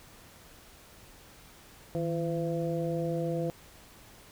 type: harmonic tone with a mistuned harmonic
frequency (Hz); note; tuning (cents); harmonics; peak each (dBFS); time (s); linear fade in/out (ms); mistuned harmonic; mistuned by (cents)
169.1; E3; +44; 1 / 2 / 3 / 4; -32 / -35 / -33 / -39; 1.95-3.5; 0; 1; -92
effects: pink hiss -54 dBFS RMS until 4.31 s